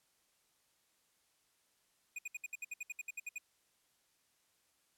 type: tone bursts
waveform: square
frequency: 2466 Hz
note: D#7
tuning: 16 cents flat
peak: -40 dBFS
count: 14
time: 2.16-3.383 s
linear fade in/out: 5 ms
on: 27 ms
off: 65 ms
effects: white hiss -75 dBFS RMS until 4.97 s + low-pass 12000 Hz 12 dB/octave